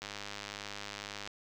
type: click train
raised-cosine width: 0.2 ms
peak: -23 dBFS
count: 129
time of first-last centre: 0.02-1.275 s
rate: 102 Hz
effects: 9-bit

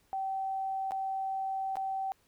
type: tone with dropouts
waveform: sine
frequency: 771 Hz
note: G5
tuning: 29 cents flat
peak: -31 dBFS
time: 0.13-2.12 s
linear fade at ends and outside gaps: 0 ms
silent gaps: 0.909-0.919 / 1.756-1.769 s
effects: pink hiss -69 dBFS RMS until 2.27 s

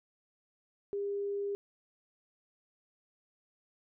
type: tone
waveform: sine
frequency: 402.7 Hz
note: G4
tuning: 47 cents sharp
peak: -32 dBFS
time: 0.93-1.55 s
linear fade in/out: 0 ms
effects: none

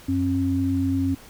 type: tone pair together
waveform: sine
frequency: 92.97 / 270.2 Hz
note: F#2 / C#4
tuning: +9 / -44 cents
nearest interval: octave + tritone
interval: 1847 cents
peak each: -25 / -21 dBFS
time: 0.08-1.15 s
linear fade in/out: 10 ms
effects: pink hiss -47 dBFS RMS until 1.29 s

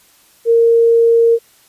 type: tone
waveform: sine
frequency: 462.4 Hz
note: A#4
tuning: 14 cents flat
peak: -7 dBFS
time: 0.45-1.39 s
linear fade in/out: 50 ms
effects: white hiss -50 dBFS RMS until 1.68 s + resampled to 32000 Hz

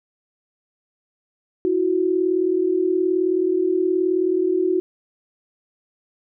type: tone pair together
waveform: sine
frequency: 329.7 / 368.6 Hz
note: E4 / F#4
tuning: 0 / -7 cents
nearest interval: major second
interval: 193 cents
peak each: -22 / -18 dBFS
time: 1.65-4.8 s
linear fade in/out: 0 ms
effects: none

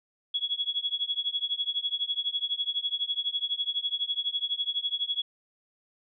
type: tone with tremolo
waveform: sine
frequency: 3355 Hz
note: G#7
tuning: 17 cents sharp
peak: -23 dBFS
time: 0.34-5.22 s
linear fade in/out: 5 ms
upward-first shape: triangle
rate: 12 Hz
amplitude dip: 100%
effects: none

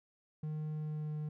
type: tone with pitch glide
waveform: triangle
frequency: 153.6 to 151.84 Hz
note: D#3 to D#3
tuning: -22 to -42 cents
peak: -34 dBFS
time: 0.43-1.29 s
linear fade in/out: 5 ms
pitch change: -20 cents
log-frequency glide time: 0.72-1.17 s
effects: none

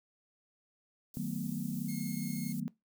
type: band-stop noise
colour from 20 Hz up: white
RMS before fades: -50 dBFS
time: 1.14-2.6 s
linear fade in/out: 2 ms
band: 320 to 7200 Hz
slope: 12 dB/octave
type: chord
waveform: sine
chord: B dominant seventh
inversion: first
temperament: just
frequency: 154.34 / 185.21 / 222.2 / 246.9 Hz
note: D#3 / F#3 / A3 / B3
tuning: -14 / +2 / +17 / 0 cents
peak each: -40 / -38 / -39 / -40 dBFS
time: 1.17-2.68 s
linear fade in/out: 0 ms
type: tone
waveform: 5% pulse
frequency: 2157 Hz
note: C#7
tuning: 48 cents flat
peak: -35 dBFS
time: 1.88-2.53 s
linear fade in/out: 10 ms
effects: noise-tail reverb RT60 0.2 s tail -21 dB re dry

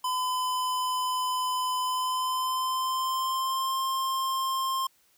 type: tone with pitch glide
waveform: square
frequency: 1012 to 1058.6 Hz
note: B5 to C6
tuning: +42 to +20 cents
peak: -27 dBFS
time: 0.04-4.87 s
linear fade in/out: 5 ms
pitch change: +78 cents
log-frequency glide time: 1.79-3.79 s
effects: white hiss -65 dBFS RMS until 5.17 s

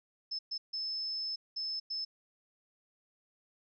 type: tone bursts at uneven times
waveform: sine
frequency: 5240 Hz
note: E8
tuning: 11 cents flat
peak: -34 dBFS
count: 5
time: 0.31-0.39 / 0.51-0.58 / 0.73-1.36 / 1.56-1.8 / 1.9-2.05 s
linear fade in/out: 10 ms
effects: none

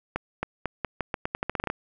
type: accelerating click train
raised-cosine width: 0.5 ms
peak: -12 dBFS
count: 15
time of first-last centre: 0.16-1.701 s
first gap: 270 ms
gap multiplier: 0.84
effects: none

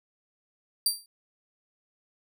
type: tone with exponential decay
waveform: 20% pulse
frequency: 4699 Hz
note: D8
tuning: in tune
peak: -13 dBFS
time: 0.86-1.06 s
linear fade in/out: 2 ms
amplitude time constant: 42 ms
effects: none

